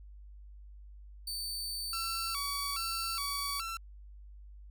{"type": "tone", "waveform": "sawtooth", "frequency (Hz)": 4555, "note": "C#8", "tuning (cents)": 46, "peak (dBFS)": -33, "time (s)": [1.27, 3.61], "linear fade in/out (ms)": 5}
{"type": "tone with vibrato", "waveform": "sawtooth", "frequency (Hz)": 1234, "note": "D#6", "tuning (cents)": -15, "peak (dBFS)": -33, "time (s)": [1.93, 3.77], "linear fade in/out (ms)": 2, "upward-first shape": "square", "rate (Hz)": 1.2, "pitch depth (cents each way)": 150}
{"effects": ["added 50 Hz sine -48 dBFS peak until 4.7 s"]}